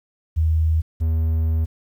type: tone pair in turn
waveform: sine / triangle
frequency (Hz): 79.8 / 80.26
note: D#2 / E2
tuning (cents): +44 / -46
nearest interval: unison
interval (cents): 10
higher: second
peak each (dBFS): -15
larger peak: neither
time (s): 0.36-0.82 / 1-1.66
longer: second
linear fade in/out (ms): 20
effects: 9-bit